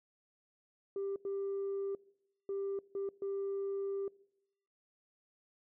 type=tone bursts at uneven times; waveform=sine; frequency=394.5 Hz; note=G4; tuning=11 cents sharp; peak=-33 dBFS; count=5; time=0.96-1.16 / 1.25-1.95 / 2.49-2.79 / 2.95-3.09 / 3.22-4.08 s; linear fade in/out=2 ms; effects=noise-tail reverb RT60 0.8 s tail -23 dB re dry + tanh soft clip ceiling -32 dBFS